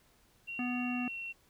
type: tone with pitch glide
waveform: sine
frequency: 2748 to 2724 Hz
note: F7 to F7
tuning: -29 to -44 cents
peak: -38 dBFS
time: 0.47-1.33 s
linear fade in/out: 20 ms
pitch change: -15 cents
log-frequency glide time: 0.81-1.17 s
type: harmonic tone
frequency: 246.9 Hz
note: B3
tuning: in tune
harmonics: 1 / 3 / 5 / 7 / 9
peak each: -33 / -43 / -47 / -50 / -52 dBFS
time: 0.59-1.08 s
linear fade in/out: 2 ms
effects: pink hiss -67 dBFS RMS until 1.49 s